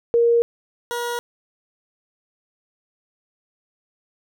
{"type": "tone pair in turn", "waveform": ["sine", "20% pulse"], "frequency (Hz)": [469.1, 478.4], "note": ["A#4", "A#4"], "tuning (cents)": [11, 45], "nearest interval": "unison", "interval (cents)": 34, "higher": "second", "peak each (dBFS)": [-13, -19], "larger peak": "first", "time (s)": [[0.14, 0.42], [0.91, 1.19]], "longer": "neither", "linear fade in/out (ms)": 0, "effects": []}